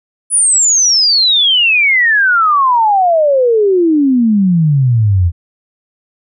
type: exponential sweep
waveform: sine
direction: down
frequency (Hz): 10020 to 82.41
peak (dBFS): -7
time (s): 0.3-5.32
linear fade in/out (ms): 50
effects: none